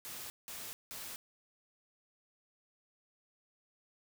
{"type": "noise bursts", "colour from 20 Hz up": "white", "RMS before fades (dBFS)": -45, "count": 3, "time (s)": [0.05, 1.16], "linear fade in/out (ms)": 0, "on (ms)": 250, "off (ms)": 180, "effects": []}